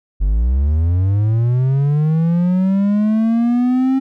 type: linear sweep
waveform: triangle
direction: up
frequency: 45.38 to 268.3 Hz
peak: -10 dBFS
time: 0.2-4 s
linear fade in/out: 20 ms
effects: none